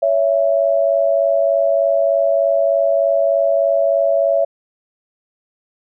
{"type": "tone pair together", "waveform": "sine", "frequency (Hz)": [560.7, 664], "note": ["C#5", "E5"], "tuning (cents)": [20, 12], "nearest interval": "minor third", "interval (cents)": 292, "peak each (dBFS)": -15, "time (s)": [0.02, 4.45], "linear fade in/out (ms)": 10, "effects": []}